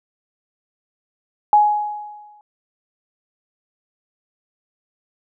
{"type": "tone with exponential decay", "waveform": "sine", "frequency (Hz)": 837, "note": "G#5", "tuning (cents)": 13, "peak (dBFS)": -7, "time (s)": [1.53, 2.41], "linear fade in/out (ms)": 1, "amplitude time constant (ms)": 190, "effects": []}